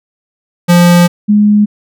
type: tone pair in turn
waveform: square / sine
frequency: 174.61 / 208.4 Hz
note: F3 / G#3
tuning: 0 / +6 cents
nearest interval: minor third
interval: 306 cents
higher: second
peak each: -4 dBFS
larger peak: neither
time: 0.68-1.08 / 1.28-1.66 s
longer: first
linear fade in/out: 20 ms
effects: none